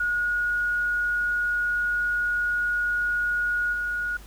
sine tone with level steps, 1446 Hz, F#6, 40 cents flat, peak -22 / -25 dBFS, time 0-4.17 s, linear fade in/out 5 ms, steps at 3.72 s, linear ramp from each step 20 ms, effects added 50 Hz sine -42 dBFS peak until 4.26 s + pink hiss -50 dBFS RMS until 4.26 s

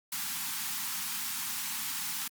white band-stop noise, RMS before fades -35 dBFS, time 0.12-2.28 s, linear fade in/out 5 ms, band 280 to 790 Hz, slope 96 dB/octave, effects high-pass 150 Hz 12 dB/octave + Opus 48 kbps

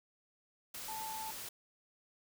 sine tone in noise, 880 Hz, A5, in tune, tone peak -41 dBFS, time 0.88-1.31 s, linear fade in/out 5 ms, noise white, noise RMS -45 dBFS, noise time 0.74-1.49 s, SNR +1 dB, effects none

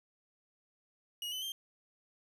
40% pulse tone with pitch steps, 2888 / 3023 / 3164 Hz, F#7 / F#7 / G7, -43 / +36 / +15 cents, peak -36 dBFS, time 1.22-1.52 s, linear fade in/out 2 ms, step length 100 ms, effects none

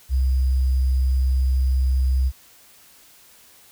sine tone with sample-and-hold, 65 Hz, C2, 11 cents flat, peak -16 dBFS, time 0.09-2.32 s, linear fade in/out 50 ms, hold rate 4900 Hz, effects white hiss -51 dBFS RMS until 3.71 s

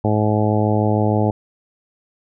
harmonic tone, 106.4 Hz, G#2, 42 cents sharp, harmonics 1 / 2 / 3 / 4 / 5 / 6 / 7 / 8, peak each -18 / -21 / -23 / -24 / -25 / -26 / -26 / -27 dBFS, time 0.04-1.31 s, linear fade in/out 5 ms, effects none

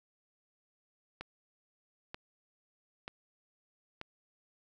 click train, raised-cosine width 0.3 ms, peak -25 dBFS, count 4, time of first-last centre 1.21-4.014 s, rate 1.07 Hz, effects none

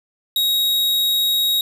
45% pulse tone, 3791 Hz, A#7, 28 cents sharp, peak -16 dBFS, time 0.36-1.61 s, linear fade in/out 2 ms, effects none

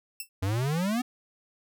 5% pulse tone with exponential decay, 2669 Hz, E7, 21 cents sharp, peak -21 dBFS, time 0.2-0.29 s, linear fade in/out 2 ms, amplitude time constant 18 ms
square exponential sweep, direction up, 91 to 257.4 Hz, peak -26 dBFS, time 0.42-1.02 s, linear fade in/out 10 ms
effects none

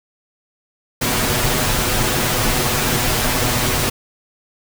pink noise with comb filter, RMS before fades -18 dBFS, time 1.01-3.9 s, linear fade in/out 10 ms, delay 8.1 ms, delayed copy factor +0.6, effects none

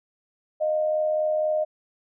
sine tone pair together, 617 / 701.1 Hz, D#5 / F5, -15 / +7 cents, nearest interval major second, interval 222 cents, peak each -21 / -32 dBFS, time 0.6-1.65 s, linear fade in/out 20 ms, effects none

